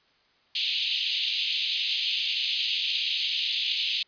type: band-pass noise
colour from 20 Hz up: pink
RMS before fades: -28 dBFS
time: 0.55-4.03 s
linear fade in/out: 5 ms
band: 2700 to 4400 Hz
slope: 48 dB/octave
effects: white hiss -64 dBFS RMS until 4.07 s + resampled to 11025 Hz